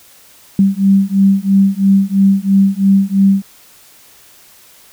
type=beating tone pair; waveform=sine; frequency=194.1 / 197.1 Hz; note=G3 / G3; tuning=-17 / +10 cents; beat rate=3 Hz; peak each=-11 dBFS; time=0.59-3.42 s; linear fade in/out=2 ms; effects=white hiss -44 dBFS RMS until 4.92 s